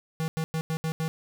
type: tone bursts at uneven times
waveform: square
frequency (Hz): 160.2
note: E3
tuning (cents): -49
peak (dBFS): -27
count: 6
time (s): 0.2-0.28 / 0.37-0.44 / 0.54-0.61 / 0.7-0.77 / 0.84-0.92 / 1-1.08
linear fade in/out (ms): 0
effects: none